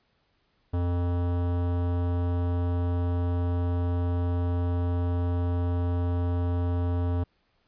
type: tone with hard clipping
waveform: sine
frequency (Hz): 87.7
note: F2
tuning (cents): +8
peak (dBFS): -26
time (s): 0.73-7.24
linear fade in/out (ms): 10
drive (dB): 18
effects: pink hiss -70 dBFS RMS until 7.67 s + resampled to 11025 Hz